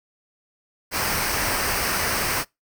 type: noise with comb filter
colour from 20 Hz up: pink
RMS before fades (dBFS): -24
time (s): 0.91-2.45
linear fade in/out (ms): 50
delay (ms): 0.28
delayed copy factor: -0.55
effects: noise-tail reverb RT60 0.2 s tail -25 dB re dry